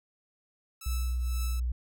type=tone with tremolo; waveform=5% pulse; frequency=1312 Hz; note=E6; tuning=9 cents flat; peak=-27 dBFS; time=0.81-1.6 s; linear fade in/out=5 ms; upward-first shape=triangle; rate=2 Hz; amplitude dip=90%
type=tone with pitch glide; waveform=sine; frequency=61.74 to 60.75 Hz; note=B1 to B1; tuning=0 to -28 cents; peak=-27 dBFS; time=0.86-1.72 s; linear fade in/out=5 ms; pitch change=-28 cents; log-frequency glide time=0.99-1.44 s
effects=none